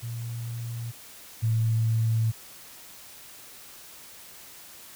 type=tone pair in turn; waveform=sine; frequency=117 / 112.39 Hz; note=A#2 / A2; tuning=+7 / +37 cents; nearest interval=minor second; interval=70 cents; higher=first; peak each=-31 / -21 dBFS; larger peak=second; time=0.02-0.92 / 1.42-2.32 s; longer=neither; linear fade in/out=20 ms; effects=white hiss -47 dBFS RMS until 4.95 s